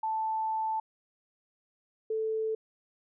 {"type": "tone pair in turn", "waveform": "sine", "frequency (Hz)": [880, 440], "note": ["A5", "A4"], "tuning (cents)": [0, 0], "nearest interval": "octave", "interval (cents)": 1200, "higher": "first", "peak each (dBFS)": -28, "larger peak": "neither", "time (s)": [[0.03, 0.8], [2.1, 2.55]], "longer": "first", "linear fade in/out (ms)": 5, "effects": []}